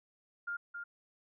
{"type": "tone with echo", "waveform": "sine", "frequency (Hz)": 1406, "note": "F6", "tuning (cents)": 11, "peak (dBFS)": -35, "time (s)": [0.47, 0.57], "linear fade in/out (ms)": 10, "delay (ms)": 270, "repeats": 1, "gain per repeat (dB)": -5, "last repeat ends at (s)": 0.84, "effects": []}